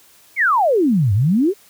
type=exponential two-way sweep; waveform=sine; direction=down then up; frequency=2306 to 93.8 to 430.2 Hz; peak=-12 dBFS; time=0.36-1.54 s; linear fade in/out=50 ms; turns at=1.13 s; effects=white hiss -50 dBFS RMS until 1.69 s + high-pass 60 Hz 12 dB/octave